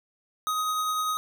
square tone with tremolo, 1255 Hz, D#6, 15 cents sharp, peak -25 dBFS, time 0.47-1.17 s, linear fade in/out 0 ms, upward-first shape triangle, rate 10 Hz, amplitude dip 25%, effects none

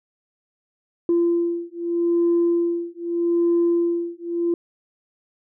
sine beating tone pair, 341.8 / 342.61 Hz, F4 / F4, -37 / -33 cents, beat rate 0.81 Hz, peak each -20 dBFS, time 1.09-4.54 s, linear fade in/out 2 ms, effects tanh soft clip ceiling -12 dBFS

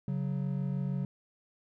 triangle tone pair together, 138.59 / 185 Hz, C#3 / F#3, 0 / 0 cents, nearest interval perfect fourth, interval 500 cents, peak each -30 / -32 dBFS, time 0.08-1.05 s, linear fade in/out 2 ms, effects none

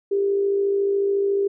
sine tone with amplitude modulation, 398.1 Hz, G4, 27 cents sharp, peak -16 dBFS, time 0.11-1.48 s, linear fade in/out 10 ms, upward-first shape sine, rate 54 Hz, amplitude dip 40%, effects none

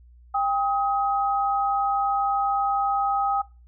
sine tone pair together, 796.3 / 1264 Hz, G5 / D#6, +27 / +27 cents, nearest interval minor sixth, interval 800 cents, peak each -22 / -25 dBFS, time 0.34-3.42 s, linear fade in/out 10 ms, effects noise-tail reverb RT60 0.3 s tail -21 dB re dry + added 60 Hz sine -48 dBFS peak until 3.67 s

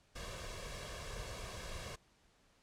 pink noise with comb filter, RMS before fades -45 dBFS, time 0.15-1.96 s, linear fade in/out 10 ms, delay 1.8 ms, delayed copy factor +0.65, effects pink hiss -70 dBFS RMS until 2.62 s + low-pass 8000 Hz 12 dB/octave

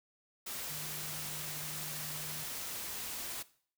sine tone in noise, 152 Hz, D#3, 40 cents flat, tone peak -48 dBFS, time 0.7-2.44 s, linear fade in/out 10 ms, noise white, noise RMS -41 dBFS, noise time 0.46-3.43 s, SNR -10 dB, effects noise-tail reverb RT60 0.5 s tail -18 dB re dry

